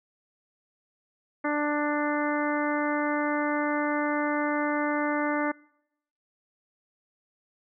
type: harmonic tone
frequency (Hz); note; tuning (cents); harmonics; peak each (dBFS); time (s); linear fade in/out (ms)
295.3; D4; +10; 1 / 2 / 3 / 4 / 5 / 6 / 7; -28 / -31 / -33 / -34 / -35 / -36 / -36; 1.44-5.52; 10
effects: noise-tail reverb RT60 0.8 s tail -25 dB re dry